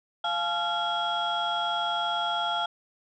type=tone cluster; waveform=sine; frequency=694 / 857 / 1378 / 3310 Hz; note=F5 / A5 / F6 / G#7; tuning=-11 / -46 / -24 / -6 cents; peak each=-30 dBFS; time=0.24-2.66 s; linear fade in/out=5 ms; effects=tanh soft clip ceiling -19 dBFS